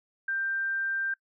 sine tone, 1575 Hz, G6, 8 cents sharp, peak -27 dBFS, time 0.28-1.14 s, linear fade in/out 5 ms, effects noise-tail reverb RT60 0.1 s tail -22 dB re dry

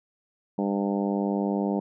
harmonic tone, 100 Hz, G2, 35 cents sharp, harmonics 2 / 3 / 4 / 5 / 6 / 7 / 8 / 9, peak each -26 / -30 / -32 / -34 / -36 / -37 / -38 / -39 dBFS, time 0.58-1.8 s, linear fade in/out 5 ms, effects none

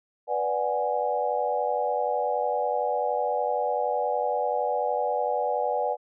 sine chord, G# half-diminished seventh, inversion first, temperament equal, 493.9 / 587.3 / 740 / 830.6 Hz, B4 / D5 / F#5 / G#5, 0 / 0 / 0 / 0 cents, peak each -29 dBFS, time 0.27-5.97 s, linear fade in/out 50 ms, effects none

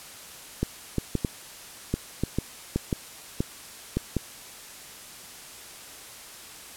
clicks, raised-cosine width 3 ms, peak -11 dBFS, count 12, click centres 0.63 / 0.983 / 1.153 / 1.248 / 1.94 / 2.236 / 2.386 / 2.76 / 2.928 / 3.405 / 3.97 / 4.167 s, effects white hiss -44 dBFS RMS until 6.76 s + low-pass 12000 Hz 12 dB/octave

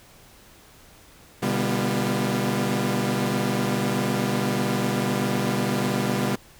sawtooth tone cluster, 125.4 / 147 / 198.1 / 242.8 / 343.9 Hz, B2 / D3 / G3 / B3 / F4, +27 / +2 / +18 / -29 / -27 cents, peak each -25 / -28 / -22 / -24 / -28 dBFS, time 1.42-6.36 s, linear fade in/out 10 ms, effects pink hiss -51 dBFS RMS until 6.59 s

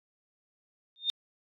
sine tone with exponential growth, 3643 Hz, A#7, 41 cents flat, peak -22 dBFS, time 0.96-1.1 s, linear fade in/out 0 ms, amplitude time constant 29 ms, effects AAC 48 kbps

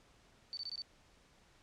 sine tone bursts, 4542 Hz, C#8, 41 cents sharp, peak -39 dBFS, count 5, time 0.53-0.819 s, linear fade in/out 0 ms, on 41 ms, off 21 ms, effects pink hiss -66 dBFS RMS until 1.62 s + low-pass 7000 Hz 12 dB/octave

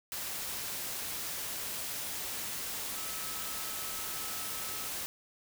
sine tone in noise, 1294 Hz, E6, 32 cents flat, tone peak -49 dBFS, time 2.96-4.88 s, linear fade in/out 0 ms, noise white, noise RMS -38 dBFS, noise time 0.12-5.06 s, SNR -14 dB, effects none

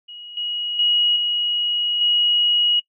sine tone with level steps, 2900 Hz, F#7, 35 cents flat, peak -35 / -23 / -15 / -19 / -15 dBFS, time 0.08-2.8 s, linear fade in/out 10 ms, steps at 0.37 / 0.79 / 1.16 / 2.01 s, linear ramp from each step 2 ms, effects noise-tail reverb RT60 0.1 s tail -21 dB re dry

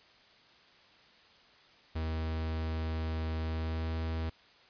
45% pulse tone with pitch glide, 79.8 to 80.49 Hz, D#2 to E2, +44 to -41 cents, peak -32 dBFS, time 1.95-4.3 s, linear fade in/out 10 ms, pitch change +15 cents, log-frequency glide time 3.32-3.96 s, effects white hiss -60 dBFS RMS until 4.69 s + resampled to 11025 Hz

